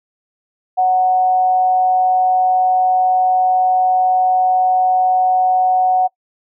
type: tone with amplitude modulation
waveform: sine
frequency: 740 Hz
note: F#5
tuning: in tune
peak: -9 dBFS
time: 0.77-6.08 s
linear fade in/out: 20 ms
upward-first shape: sine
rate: 182 Hz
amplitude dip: 30%
effects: noise-tail reverb RT60 0.1 s tail -24 dB re dry